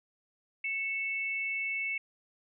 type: tone pair together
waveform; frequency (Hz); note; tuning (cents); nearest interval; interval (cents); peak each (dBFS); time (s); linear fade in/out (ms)
sine; 2210 / 2650; C#7 / E7; -6 / +9; minor third; 315; -32 / -36; 0.64-1.98; 5
effects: none